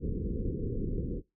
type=low-pass noise; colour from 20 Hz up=pink; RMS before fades=-33 dBFS; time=0-1.22 s; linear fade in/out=50 ms; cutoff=490 Hz; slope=96 dB/octave; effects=noise-tail reverb RT60 0.2 s tail -19 dB re dry